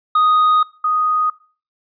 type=tone pair in turn; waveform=triangle / sine; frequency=1244.5 / 1244.5 Hz; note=D#6 / D#6; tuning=0 / 0 cents; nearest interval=unison; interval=0 cents; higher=neither; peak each=-9 / -14 dBFS; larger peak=first; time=0.15-0.63 / 0.84-1.3 s; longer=first; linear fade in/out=5 ms; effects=noise-tail reverb RT60 0.4 s tail -21 dB re dry + resampled to 11025 Hz